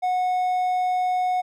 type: tone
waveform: triangle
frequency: 732 Hz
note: F#5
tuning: 19 cents flat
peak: -18 dBFS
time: 0.02-1.42 s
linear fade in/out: 20 ms
effects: none